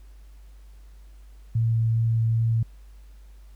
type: tone with vibrato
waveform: sine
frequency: 113.6 Hz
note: A#2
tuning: 44 cents flat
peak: -19 dBFS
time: 1.55-2.63 s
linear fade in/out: 5 ms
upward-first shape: triangle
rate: 2.5 Hz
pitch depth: 9 cents each way
effects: added 50 Hz sine -44 dBFS peak until 3.55 s + pink hiss -63 dBFS RMS until 3.55 s